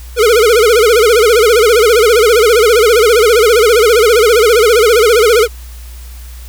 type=tone with vibrato; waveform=square; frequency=452.4 Hz; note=A4; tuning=48 cents sharp; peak=-6 dBFS; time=0.16-5.48 s; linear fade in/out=50 ms; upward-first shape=sine; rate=15 Hz; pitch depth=150 cents each way; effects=added 60 Hz sine -27 dBFS peak until 6.48 s + white hiss -39 dBFS RMS until 6.48 s